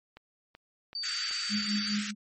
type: click train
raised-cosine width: 0.3 ms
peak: -31 dBFS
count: 4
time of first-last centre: 0.17-1.311 s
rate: 2.63 Hz
type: tone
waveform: sine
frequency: 4602 Hz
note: D8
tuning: 36 cents flat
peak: -32 dBFS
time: 0.95-1.95 s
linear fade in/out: 2 ms
type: high-pass noise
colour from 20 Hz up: pink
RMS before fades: -36 dBFS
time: 1.03-2.11 s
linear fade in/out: 5 ms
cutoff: 1300 Hz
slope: 96 dB/octave
type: tone with tremolo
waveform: sine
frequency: 207.7 Hz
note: G#3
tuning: in tune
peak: -27 dBFS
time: 1.49-2.15 s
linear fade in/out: 50 ms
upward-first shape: sine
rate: 4.8 Hz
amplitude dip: 75%
effects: MP3 32 kbps